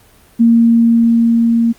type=tone with level ramp; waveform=sine; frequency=231.5 Hz; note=A#3; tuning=12 cents flat; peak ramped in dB=-5 to -9 dBFS; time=0.39-1.73 s; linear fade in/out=20 ms; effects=pink hiss -47 dBFS RMS until 1.78 s + Opus 32 kbps